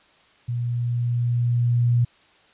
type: tone with level ramp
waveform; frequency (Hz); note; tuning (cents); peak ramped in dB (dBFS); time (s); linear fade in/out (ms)
sine; 120.2; B2; -46; -23 to -15; 0.48-2.05; 10
effects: white hiss -56 dBFS RMS until 2.53 s + resampled to 8000 Hz